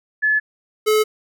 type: tone pair in turn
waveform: sine / square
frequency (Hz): 1720 / 430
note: A6 / A4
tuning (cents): -40 / -40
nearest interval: 2 octaves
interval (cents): 2400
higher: first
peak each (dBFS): -14 / -14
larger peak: neither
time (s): 0.22-0.4 / 0.86-1.04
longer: neither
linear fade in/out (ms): 20
effects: none